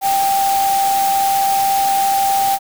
sine tone in noise, 786 Hz, G5, 4 cents sharp, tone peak -13 dBFS, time 0.01-2.59 s, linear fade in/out 50 ms, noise white, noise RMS -24 dBFS, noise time 0.01-2.59 s, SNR +8 dB, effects none

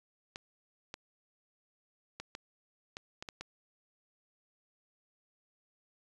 clicks, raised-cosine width 0.2 ms, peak -24 dBFS, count 8, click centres 0.359 / 0.941 / 2.2 / 2.351 / 2.969 / 3.225 / 3.288 / 3.41 s, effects resampled to 24000 Hz

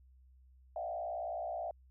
sine tone with frequency modulation, 682 Hz, F5, 41 cents flat, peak -36 dBFS, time 0.76-1.71 s, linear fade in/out 2 ms, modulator 58.7 Hz, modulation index 1.3, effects added 64 Hz sine -59 dBFS peak until 1.9 s

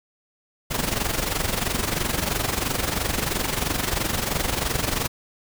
pink noise with amplitude modulation, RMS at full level -22 dBFS, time 0.7-5.08 s, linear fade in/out 20 ms, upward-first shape sine, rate 23 Hz, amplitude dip 70%, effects none

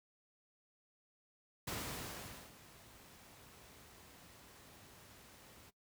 pink noise with ADSR envelope, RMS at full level -41 dBFS, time 1.67-5.71 s, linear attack 8 ms, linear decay 830 ms, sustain -18 dB, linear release 24 ms, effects noise-tail reverb RT60 0.1 s tail -19 dB re dry + high-pass 60 Hz 12 dB/octave

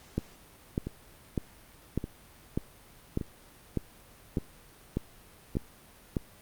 two click trains, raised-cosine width 3 ms, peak -15 / -21 dBFS, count 11 / 5, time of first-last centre 0.18-6.168 / 0.87-5.554 s, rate 1.67 / 0.854 Hz, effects pink hiss -55 dBFS RMS until 6.41 s + Opus 48 kbps

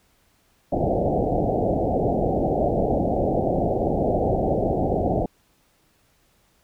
white low-pass noise, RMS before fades -22 dBFS, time 0.72-5.26 s, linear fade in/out 5 ms, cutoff 770 Hz, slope 96 dB/octave, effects pink hiss -63 dBFS RMS until 6.63 s

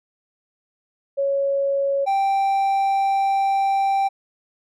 sine / triangle tone pair in turn, 554.4 / 784 Hz, C#5 / G5, 0 / 0 cents, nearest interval tritone, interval 600 cents, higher second, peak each -18 / -15 dBFS, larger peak second, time 1.17-2.06 / 2.06-4.09 s, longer second, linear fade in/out 20 ms, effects none

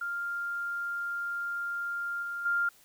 sine tone with level steps, 1398 Hz, F6, 1 cent sharp, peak -31 / -33 / -25 dBFS, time 0.01-2.69 s, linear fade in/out 5 ms, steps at 2.22 / 2.45 s, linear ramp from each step 10 ms, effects white hiss -60 dBFS RMS until 2.84 s

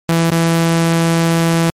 sawtooth tone with dropouts, 166.1 Hz, E3, 13 cents sharp, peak -7 dBFS, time 0.09-1.7 s, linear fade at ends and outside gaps 0 ms, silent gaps 0.303-0.317 s, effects MP3 64 kbps

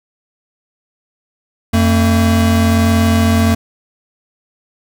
square tone pair together, 89.27 / 226.5 Hz, F2 / A#3, +38 / -50 cents, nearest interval octave + major third, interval 1612 cents, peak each -13 dBFS, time 1.73-3.55 s, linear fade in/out 10 ms, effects none

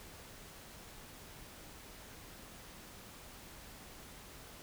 silence, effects pink hiss -53 dBFS RMS until 4.62 s

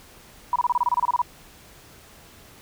sine tone bursts, 975 Hz, B5, 23 cents flat, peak -17 dBFS, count 13, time 0.53-1.218 s, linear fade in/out 2 ms, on 28 ms, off 27 ms, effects pink hiss -49 dBFS RMS until 2.61 s

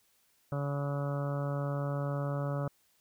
harmonic tone with a mistuned harmonic, 142 Hz, C#3, 42 cents sharp, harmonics 1 / 2 / 3 / 4 / 5 / 6 / 7 / 8 / 9 / 10, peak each -32 / -42 / -45 / -38 / -47 / -52 / -49 / -49 / -45 / -52 dBFS, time 0.52-2.68 s, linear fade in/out 2 ms, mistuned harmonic 10, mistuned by +48 cents, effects white hiss -70 dBFS RMS until 3 s

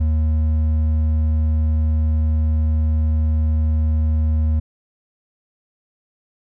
triangle tone with hard clipping, 77.78 Hz, D#2, in tune, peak -16 dBFS, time 0-4.6 s, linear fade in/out 10 ms, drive 8 dB, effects none

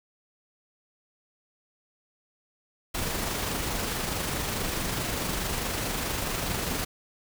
pink noise with amplitude modulation, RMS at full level -29 dBFS, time 2.94-6.85 s, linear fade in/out 10 ms, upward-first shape sine, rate 24.7 Hz, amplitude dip 30%, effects none

